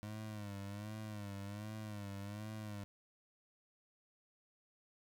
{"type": "tone with vibrato", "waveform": "25% pulse", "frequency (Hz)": 103.83, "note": "G#2", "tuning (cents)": 0, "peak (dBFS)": -40, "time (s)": [0.03, 2.84], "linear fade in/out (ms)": 0, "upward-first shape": "sine", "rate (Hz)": 1.3, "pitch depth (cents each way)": 82, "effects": []}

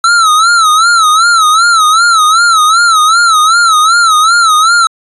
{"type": "tone with vibrato", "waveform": "square", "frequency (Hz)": 1318.5, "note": "E6", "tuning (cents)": 0, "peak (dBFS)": -5, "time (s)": [0.04, 4.87], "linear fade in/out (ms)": 2, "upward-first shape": "sine", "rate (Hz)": 2.6, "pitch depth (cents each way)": 120, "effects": ["resampled to 24000 Hz"]}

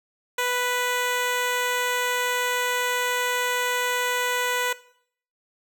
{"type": "tone", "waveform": "10% pulse", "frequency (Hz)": 493.9, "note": "B4", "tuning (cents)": 0, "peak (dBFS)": -14, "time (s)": [0.38, 4.73], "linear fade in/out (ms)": 5, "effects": ["noise-tail reverb RT60 0.6 s tail -18 dB re dry"]}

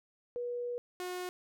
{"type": "tone pair in turn", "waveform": ["sine", "sawtooth"], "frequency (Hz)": [484.7, 361.9], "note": ["B4", "F#4"], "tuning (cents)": [-32, -38], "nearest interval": "perfect fourth", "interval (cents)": 506, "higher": "first", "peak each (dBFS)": [-34, -33], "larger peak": "second", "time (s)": [[0.36, 0.78], [1, 1.29]], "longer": "first", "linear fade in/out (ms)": 0, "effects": []}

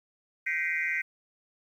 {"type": "tone cluster", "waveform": "sine", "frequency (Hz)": [1549, 1904, 2070, 2273, 2423], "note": ["G6", "A#6", "C7", "C#7", "D#7"], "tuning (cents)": [-21, 36, -19, 43, -47], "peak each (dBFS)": [-35, -32, -30, -36, -37], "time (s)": [0.46, 1.02], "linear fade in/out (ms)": 10, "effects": ["tanh soft clip ceiling -17 dBFS", "10-bit"]}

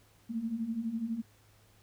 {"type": "beating tone pair", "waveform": "sine", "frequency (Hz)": [218.3, 230.3], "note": ["A3", "A#3"], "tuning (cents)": [-13, -21], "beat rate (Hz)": 12, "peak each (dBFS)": [-38, -33], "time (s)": [0.29, 1.22], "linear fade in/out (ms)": 20, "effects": ["added 104 Hz sine -64 dBFS peak until 1.82 s", "pink hiss -65 dBFS RMS until 1.82 s"]}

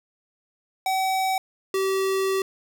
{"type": "tone pair in turn", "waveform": "square", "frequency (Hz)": [761, 384.8], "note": ["F#5", "G4"], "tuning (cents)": [48, -32], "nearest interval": "octave", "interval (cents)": 1180, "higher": "first", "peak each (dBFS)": -22, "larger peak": "neither", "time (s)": [[0.86, 1.38], [1.74, 2.42]], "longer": "second", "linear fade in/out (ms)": 2, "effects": []}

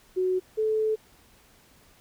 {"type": "tone pair in turn", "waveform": "sine", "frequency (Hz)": [370, 435.2], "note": ["F#4", "A4"], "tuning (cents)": [0, -19], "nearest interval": "minor third", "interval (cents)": 281, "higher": "second", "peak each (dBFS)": -22, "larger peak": "neither", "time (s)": [[0.16, 0.4], [0.57, 0.96]], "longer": "second", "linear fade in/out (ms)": 20, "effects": ["pink hiss -58 dBFS RMS until 2 s"]}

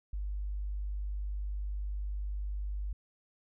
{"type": "tone", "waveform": "sine", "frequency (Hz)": 50, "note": "G1", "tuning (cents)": 35, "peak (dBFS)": -33, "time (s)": [0.13, 2.93], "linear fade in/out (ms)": 5, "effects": []}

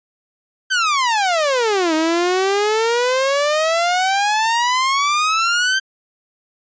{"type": "exponential two-way sweep", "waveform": "sawtooth", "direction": "down then up", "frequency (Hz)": [1575, 311.1, 1575], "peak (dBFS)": -11, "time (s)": [0.7, 5.8], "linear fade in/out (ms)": 20, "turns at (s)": 1.94, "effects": ["resampled to 16000 Hz"]}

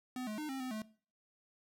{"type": "tone with pitch steps", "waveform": "square", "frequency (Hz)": [253.1, 213.3, 304.1, 266.8, 256.3, 216.2], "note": ["B3", "G#3", "D#4", "C4", "C4", "A3"], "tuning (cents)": [43, 46, -40, 34, -36, -30], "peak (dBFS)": -39, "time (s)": [0.16, 0.82], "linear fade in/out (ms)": 2, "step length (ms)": 110, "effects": ["noise-tail reverb RT60 0.4 s tail -19 dB re dry"]}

